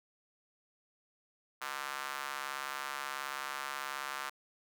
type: tone with high-pass filter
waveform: square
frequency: 69.3 Hz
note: C#2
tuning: in tune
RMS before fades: -40 dBFS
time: 1.61-4.3 s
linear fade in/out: 10 ms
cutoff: 1200 Hz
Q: 2
effects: none